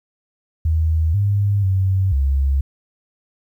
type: tone with pitch steps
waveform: sine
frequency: 79.9 / 101.3 / 95.3 / 68.4 Hz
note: D#2 / G#2 / G2 / C#2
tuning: +47 / -43 / -48 / -23 cents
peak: -14 dBFS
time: 0.65-2.61 s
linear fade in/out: 5 ms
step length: 490 ms
effects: 9-bit